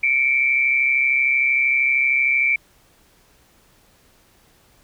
sine tone pair together, 2200 / 2333 Hz, C#7 / D7, -14 / -12 cents, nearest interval minor second, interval 102 cents, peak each -22 / -16 dBFS, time 0.03-2.56 s, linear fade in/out 5 ms, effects pink hiss -56 dBFS RMS until 4.83 s

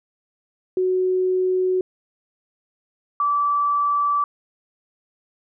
sine tone pair in turn, 370 / 1158.5 Hz, F#4 / D6, 0 / -24 cents, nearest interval octave + minor sixth, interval 1976 cents, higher second, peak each -17 dBFS, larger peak neither, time 0.77-1.81 / 3.2-4.24 s, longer neither, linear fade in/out 2 ms, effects none

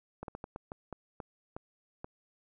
slowing click train, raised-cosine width 1 ms, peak -26 dBFS, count 10, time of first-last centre 0.23-2.045 s, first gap 52 ms, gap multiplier 1.32, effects none

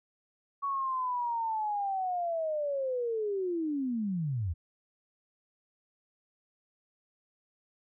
sine linear sweep, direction down, 1126 to 75.9 Hz, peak -29 dBFS, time 0.62-4.54 s, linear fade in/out 20 ms, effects none

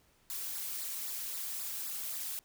blue noise with flanger, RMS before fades -39 dBFS, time 0.3-2.39 s, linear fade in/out 0 ms, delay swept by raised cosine 0.32 to 3.42 ms, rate 3.8 Hz, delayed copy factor -0.85, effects pink hiss -68 dBFS RMS until 2.44 s

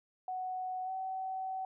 sine tone with pitch glide, 742 to 758 Hz, F#5 to F#5, +5 to +42 cents, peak -35 dBFS, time 0.28-1.65 s, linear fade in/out 2 ms, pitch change +37 cents, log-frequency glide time 0.85-0.9 s, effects none

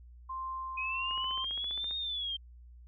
sine tone with tremolo, 1050 Hz, C6, 6 cents sharp, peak -35 dBFS, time 0.29-1.45 s, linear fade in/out 10 ms, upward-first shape sine, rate 1.4 Hz, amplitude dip 25%
sine linear two-way sweep, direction up then down, 2500 to 3714 to 3143 Hz, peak -33 dBFS, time 0.77-2.37 s, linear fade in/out 10 ms, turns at 1.97 s
click train, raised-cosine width 0.5 ms, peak -34 dBFS, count 13, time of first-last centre 1.11-1.91 s, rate 15 Hz
effects added 60 Hz sine -50 dBFS peak until 2.87 s

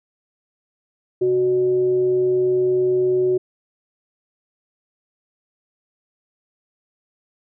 sine tone with frequency modulation, 370 Hz, F#4, in tune, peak -15 dBFS, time 1.21-3.38 s, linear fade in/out 10 ms, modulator 237 Hz, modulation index 0.24, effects none

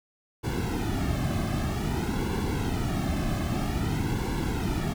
brown noise with flanger, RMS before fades -28 dBFS, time 0.43-4.94 s, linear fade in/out 20 ms, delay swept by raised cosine 1.6 to 2.14 ms, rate 0.52 Hz, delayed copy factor -0.8, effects none

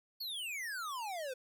square exponential sweep, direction down, 4537 to 493.9 Hz, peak -39 dBFS, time 0.2-1.34 s, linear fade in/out 10 ms, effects none

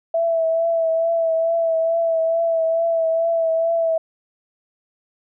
sine tone with vibrato, 659.3 Hz, E5, in tune, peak -16 dBFS, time 0.14-3.98 s, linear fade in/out 5 ms, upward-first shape triangle, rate 2.3 Hz, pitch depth 32 cents each way, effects none

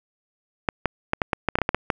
clicks, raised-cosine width 0.5 ms, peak -5 dBFS, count 12, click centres 0.688 / 0.857 / 1.134 / 1.218 / 1.332 / 1.487 / 1.555 / 1.587 / 1.617 / 1.691 / 1.746 / 1.902 s, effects none

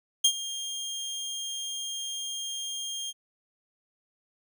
25% pulse tone with ADSR envelope, 3214 Hz, G7, 43 cents sharp, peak -13 dBFS, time 0.24-3.13 s, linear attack 8 ms, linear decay 71 ms, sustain -16 dB, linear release 38 ms, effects none

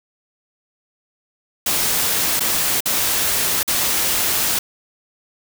white noise with dropouts, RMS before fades -19 dBFS, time 1.66-4.59 s, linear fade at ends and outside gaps 5 ms, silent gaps 2.396-2.405 / 2.806-2.856 / 3.631-3.677 s, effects none

